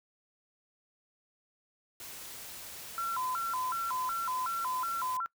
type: noise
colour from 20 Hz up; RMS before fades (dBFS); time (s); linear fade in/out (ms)
white; -45; 2-5.17; 2
type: tone with vibrato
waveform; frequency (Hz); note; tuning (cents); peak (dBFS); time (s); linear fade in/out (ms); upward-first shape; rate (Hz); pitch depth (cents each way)
sine; 1174.7; D6; 0; -31; 2.98-5.26; 0; square; 2.7; 250
effects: noise-tail reverb RT60 0.1 s tail -23 dB re dry